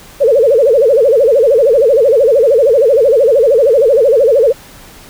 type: tone with vibrato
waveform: sine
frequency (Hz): 503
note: B4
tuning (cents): +32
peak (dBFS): -5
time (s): 0.2-4.53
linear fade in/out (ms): 20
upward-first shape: sine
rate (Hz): 13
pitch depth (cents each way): 250
effects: pink hiss -37 dBFS RMS until 5.09 s